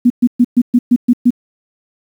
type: tone bursts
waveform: sine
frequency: 243.5 Hz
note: B3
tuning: 24 cents flat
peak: -5 dBFS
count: 8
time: 0.05-1.306 s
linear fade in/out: 10 ms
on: 52 ms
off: 120 ms
effects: 7-bit